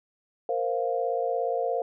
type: chord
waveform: sine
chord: Bb suspended second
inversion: none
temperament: equal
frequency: 466.2 / 523.3 / 698.5 Hz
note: Bb4 / C5 / F5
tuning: 0 / 0 / 0 cents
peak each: -29 dBFS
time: 0.49-1.82 s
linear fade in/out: 2 ms
effects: none